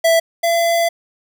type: tone pair in turn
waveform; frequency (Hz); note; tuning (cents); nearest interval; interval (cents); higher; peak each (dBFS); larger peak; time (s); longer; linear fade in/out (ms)
square; 661 / 676.5; E5 / E5; +5 / +45; unison; 40; second; -11 / -14; first; 0.04-0.2 / 0.43-0.89; second; 10
effects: none